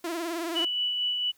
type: tone with vibrato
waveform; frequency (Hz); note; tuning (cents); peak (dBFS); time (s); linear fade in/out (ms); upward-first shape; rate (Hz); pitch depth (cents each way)
sawtooth; 335.5; E4; +31; -26; 0.04-0.65; 5; triangle; 19; 100
type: tone with tremolo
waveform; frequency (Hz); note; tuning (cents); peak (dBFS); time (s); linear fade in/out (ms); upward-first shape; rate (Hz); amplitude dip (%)
sine; 2960; F#7; 0; -24; 0.55-1.32; 20; sine; 4.4; 30
effects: white hiss -64 dBFS RMS until 1.37 s